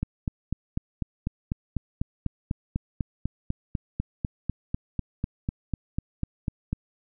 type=click train; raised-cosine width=5 ms; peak=-14 dBFS; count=28; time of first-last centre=0.03-6.73 s; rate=4.03 Hz; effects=none